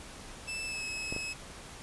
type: tone with pitch glide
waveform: sawtooth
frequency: 2637 to 2578 Hz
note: E7 to E7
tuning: 0 to -39 cents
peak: -32 dBFS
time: 0.47-1.34 s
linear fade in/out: 20 ms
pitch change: -39 cents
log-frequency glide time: 0.65-0.84 s
type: clicks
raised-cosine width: 2 ms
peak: -23 dBFS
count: 2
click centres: 1.125 / 1.164 s
effects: pink hiss -47 dBFS RMS until 1.82 s + resampled to 24000 Hz